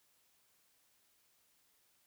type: silence
effects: white hiss -73 dBFS RMS until 2.06 s